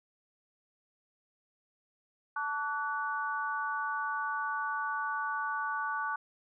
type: chord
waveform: sine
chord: D major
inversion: second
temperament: equal with one note detuned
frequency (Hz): 880 / 1144.5 / 1480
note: A5 / D6 / F#6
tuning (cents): 0 / -45 / 0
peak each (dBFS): -37 / -35 / -35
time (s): 2.36-6.16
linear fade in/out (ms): 5
effects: none